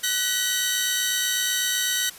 15% pulse tone cluster, 1491 / 1924 / 3090 / 3780 Hz, F#6 / B6 / G7 / A#7, +13 / -46 / -26 / +23 cents, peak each -21 dBFS, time 0.03-2.1 s, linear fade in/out 10 ms, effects white hiss -44 dBFS RMS until 2.18 s + resampled to 32000 Hz

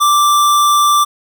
square tone, 1174.7 Hz, D6, in tune, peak -9 dBFS, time 0-1.05 s, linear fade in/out 20 ms, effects none

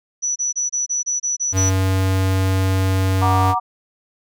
sine tone bursts, 5920 Hz, F#8, in tune, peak -18 dBFS, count 9, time 0.22-1.704 s, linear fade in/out 20 ms, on 140 ms, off 28 ms
square tone, 94.9 Hz, F#2, 44 cents sharp, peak -16 dBFS, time 1.52-3.55 s, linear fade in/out 50 ms
sine chord, Gb augmented, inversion none, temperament equal with one note detuned, 740 / 941.5 / 1174.7 Hz, Gb5 / Bb5 / D6, 0 / +17 / 0 cents, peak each -21 dBFS, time 3.21-3.6 s, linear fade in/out 20 ms
effects none

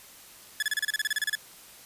sawtooth tone bursts, 1714 Hz, A6, 46 cents flat, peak -21 dBFS, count 14, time 0.6-1.353 s, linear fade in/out 2 ms, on 25 ms, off 31 ms, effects white hiss -50 dBFS RMS until 1.85 s + resampled to 32000 Hz

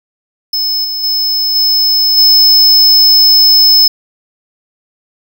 square tone with level steps, 5210 Hz, E8, 21 cents flat, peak -12 / -16 / -11 / -8 / -4 dBFS, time 0.53-3.88 s, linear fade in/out 5 ms, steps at 0.84 / 1.03 / 1.55 / 2.17 s, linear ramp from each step 10 ms, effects none

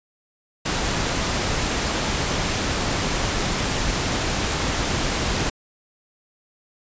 pink noise, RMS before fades -23 dBFS, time 0.65-5.5 s, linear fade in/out 10 ms, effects resampled to 16000 Hz

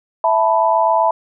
sine chord, E suspended fourth, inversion none, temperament equal, 659.3 / 880 / 987.8 Hz, E5 / A5 / B5, 0 / 0 / 0 cents, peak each -16 dBFS, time 0.24-1.11 s, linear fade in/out 2 ms, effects none

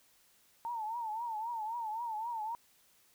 sine tone with vibrato, 903 Hz, A5, 45 cents sharp, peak -35 dBFS, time 0.65-2.55 s, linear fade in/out 0 ms, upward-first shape triangle, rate 3.8 Hz, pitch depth 130 cents each way, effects white hiss -67 dBFS RMS until 3.14 s

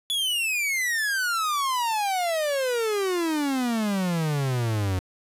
45% pulse exponential sweep, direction down, 3454 to 90.4 Hz, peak -23 dBFS, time 0.1-4.99 s, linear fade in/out 0 ms, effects resampled to 32000 Hz + 9-bit

